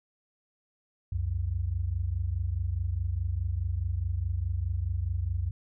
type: tone pair together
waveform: sine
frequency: 66.3 / 91.09 Hz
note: C2 / F#2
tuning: +23 / -27 cents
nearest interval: perfect fourth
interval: 550 cents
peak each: -31 / -29 dBFS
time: 1.12-5.51 s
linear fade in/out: 5 ms
effects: none

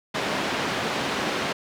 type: band-pass noise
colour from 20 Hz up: pink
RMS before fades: -27 dBFS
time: 0.14-1.53 s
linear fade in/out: 10 ms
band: 220 to 3800 Hz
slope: 12 dB/octave
effects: none

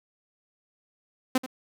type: tone with echo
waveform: sawtooth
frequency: 258.1 Hz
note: C4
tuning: 23 cents flat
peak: -16 dBFS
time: 1.35-1.38 s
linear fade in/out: 5 ms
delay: 83 ms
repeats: 1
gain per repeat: -13 dB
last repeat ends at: 1.463 s
effects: none

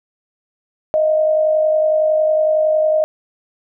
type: tone pair together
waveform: sine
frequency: 622.3 / 673.2 Hz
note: D#5 / E5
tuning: 0 / +36 cents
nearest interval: minor second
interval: 136 cents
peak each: -12 / -24 dBFS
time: 0.94-3.04 s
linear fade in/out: 0 ms
effects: none

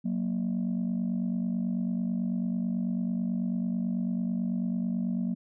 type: tone pair together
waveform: sine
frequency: 184.29 / 233.4 Hz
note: F#3 / A#3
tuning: -7 / +2 cents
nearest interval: major third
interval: 409 cents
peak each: -28 dBFS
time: 0.04-5.35 s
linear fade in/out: 20 ms
effects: tanh soft clip ceiling -23 dBFS

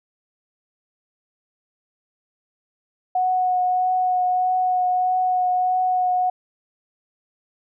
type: tone with vibrato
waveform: sine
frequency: 734 Hz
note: F#5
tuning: 14 cents flat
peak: -17 dBFS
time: 3.15-6.3 s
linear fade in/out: 5 ms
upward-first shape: triangle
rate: 1.6 Hz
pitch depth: 15 cents each way
effects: none

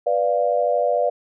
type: chord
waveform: sine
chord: B diminished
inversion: none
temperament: equal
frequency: 493.9 / 587.3 / 698.5 Hz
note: B4 / D5 / F5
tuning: 0 / 0 / 0 cents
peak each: -22 / -20 / -22 dBFS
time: 0.06-1.1 s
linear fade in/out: 10 ms
effects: none

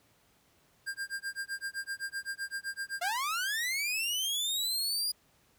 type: tone with tremolo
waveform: square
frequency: 1600 Hz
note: G6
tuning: 35 cents sharp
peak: -33 dBFS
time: 0.86-3.17 s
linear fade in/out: 20 ms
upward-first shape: sine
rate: 7.8 Hz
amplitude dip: 100%
type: linear sweep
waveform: sawtooth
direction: up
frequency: 670 to 4908 Hz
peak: -27 dBFS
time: 3.01-5.12 s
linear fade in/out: 10 ms
effects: pink hiss -67 dBFS RMS until 5.58 s + high-pass 60 Hz 12 dB/octave

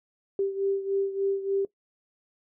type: beating tone pair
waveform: sine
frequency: 392 / 395.4 Hz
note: G4 / G4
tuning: 0 / +15 cents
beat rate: 3.4 Hz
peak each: -26 / -31 dBFS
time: 0.39-1.65 s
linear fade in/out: 2 ms
effects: noise-tail reverb RT60 0.1 s tail -18 dB re dry

